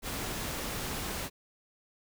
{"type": "noise", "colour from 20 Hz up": "pink", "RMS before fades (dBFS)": -36, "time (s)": [0.02, 1.3], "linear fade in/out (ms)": 50, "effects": []}